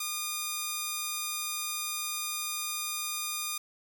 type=tone; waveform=5% pulse; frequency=1217 Hz; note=D#6; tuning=39 cents flat; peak=-20 dBFS; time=0-3.58 s; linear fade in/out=5 ms; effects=none